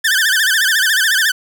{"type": "tone with vibrato", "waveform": "sawtooth", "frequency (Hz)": 1650, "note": "G#6", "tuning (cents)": -12, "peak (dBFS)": -8, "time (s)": [0.04, 1.32], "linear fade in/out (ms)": 10, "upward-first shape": "sine", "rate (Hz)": 14, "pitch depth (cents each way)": 170, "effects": []}